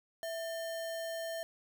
sine tone with sample-and-hold, 659.3 Hz, E5, in tune, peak -36 dBFS, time 0.23-1.43 s, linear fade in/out 0 ms, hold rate 2450 Hz, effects none

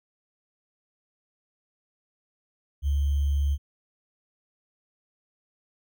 sine tone with sample-and-hold, 71.1 Hz, C#2, 45 cents sharp, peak -21 dBFS, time 2.82-3.58 s, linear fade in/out 50 ms, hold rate 3150 Hz, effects none

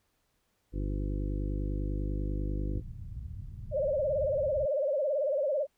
harmonic tone, 50.1 Hz, G1, 38 cents sharp, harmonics 1 / 2 / 3 / 4 / 5 / 6 / 7 / 8 / 10, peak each -31 / -38 / -41 / -47 / -44 / -41 / -44 / -51 / -49 dBFS, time 0.72-2.82 s, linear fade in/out 50 ms
white low-pass noise, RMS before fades -41 dBFS, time 2.72-4.66 s, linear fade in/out 5 ms, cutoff 120 Hz, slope 24 dB/octave
sine tone with vibrato, 570 Hz, C#5, 48 cents sharp, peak -26 dBFS, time 3.71-5.67 s, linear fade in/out 50 ms, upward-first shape sine, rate 18 Hz, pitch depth 140 cents each way
effects pink hiss -75 dBFS RMS until 5.77 s

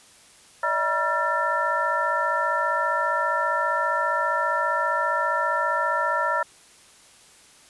sine tone cluster, 582 / 637 / 959 / 1363 / 1774 Hz, D5 / D#5 / A#5 / F6 / A6, -16 / +41 / +49 / -43 / +14 cents, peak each -30 / -30 / -26 / -25 / -28 dBFS, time 0.63-6.43 s, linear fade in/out 5 ms, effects white hiss -52 dBFS RMS until 7.69 s + resampled to 24000 Hz

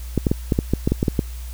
clicks, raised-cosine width 3 ms, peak -4 dBFS, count 11, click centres 0.177 / 0.268 / 0.315 / 0.522 / 0.589 / 0.736 / 0.875 / 0.92 / 1.029 / 1.082 / 1.192 s, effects added 60 Hz sine -29 dBFS peak until 1.53 s + white hiss -44 dBFS RMS until 1.53 s

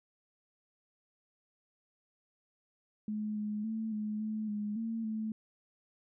sine tone with pitch steps, 212.6 / 210.5 / 221.5 / 212.4 / 216.2 / 208.6 / 226.3 / 218.4 Hz, G#3 / G#3 / A3 / G#3 / A3 / G#3 / A3 / A3, +41 / +24 / +12 / +39 / -30 / +8 / +49 / -13 cents, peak -33 dBFS, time 3.08-5.32 s, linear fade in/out 2 ms, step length 280 ms, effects none

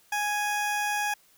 20% pulse tone, 830.6 Hz, G#5, in tune, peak -21 dBFS, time 0.12-1.14 s, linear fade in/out 5 ms, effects white hiss -61 dBFS RMS until 1.37 s

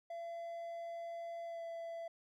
triangle tone with pitch glide, 677 to 669.2 Hz, E5 to E5, +46 to +26 cents, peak -40 dBFS, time 0.1-2.08 s, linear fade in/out 5 ms, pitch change -20 cents, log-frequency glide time 1.45-1.62 s, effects none

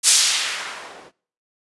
violet noise with low-pass filter sweep, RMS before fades -20 dBFS, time 0.03-1.12 s, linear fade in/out 50 ms, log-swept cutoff 8400 to 410 Hz, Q 0.94, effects noise-tail reverb RT60 0.5 s tail -23 dB re dry + resampled to 24000 Hz

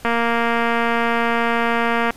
click train, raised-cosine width 0.5 ms, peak -5 dBFS, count 480, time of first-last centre 0.05-2.106 s, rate 233 Hz, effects pink hiss -45 dBFS RMS until 2.16 s + resampled to 32000 Hz

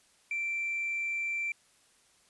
triangle tone with hard clipping, 2347 Hz, D7, 2 cents flat, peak -30 dBFS, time 0.31-1.52 s, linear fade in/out 2 ms, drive 2 dB, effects white hiss -65 dBFS RMS until 2.29 s + resampled to 24000 Hz

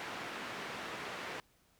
white band-pass noise, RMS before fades -43 dBFS, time 0-1.4 s, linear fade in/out 0 ms, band 140 to 2100 Hz, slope 12 dB/octave, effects pink hiss -70 dBFS RMS until 1.79 s

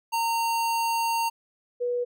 square / sine tone pair in turn, 920 / 487.4 Hz, A#5 / B4, -23 / -23 cents, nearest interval major seventh, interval 1100 cents, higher first, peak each -24 dBFS, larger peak neither, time 0.12-1.3 / 1.8-2.05 s, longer first, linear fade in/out 20 ms, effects none

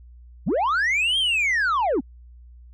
sine linear two-way sweep, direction up then down, 114.9 to 3254 to 209.9 Hz, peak -16 dBFS, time 0.46-2.01 s, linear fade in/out 20 ms, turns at 1.18 s, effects tanh soft clip ceiling -18 dBFS + added 60 Hz sine -43 dBFS peak until 2.73 s

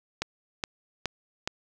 click train, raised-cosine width 0.2 ms, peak -11 dBFS, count 4, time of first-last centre 0.22-1.475 s, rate 2.39 Hz, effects none

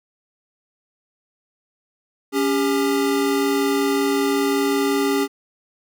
square tone pair together, 279.3 / 400.1 Hz, C#4 / G4, +13 / +35 cents, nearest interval tritone, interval 622 cents, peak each -21 dBFS, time 2.32-5.28 s, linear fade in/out 50 ms, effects none

